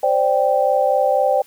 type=chord; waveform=sine; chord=C suspended second; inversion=none; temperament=equal; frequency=523.3 / 587.3 / 784 Hz; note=C5 / D5 / G5; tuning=0 / 0 / 0 cents; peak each=-18 dBFS; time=0.03-1.42 s; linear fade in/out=5 ms; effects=white hiss -50 dBFS RMS until 1.46 s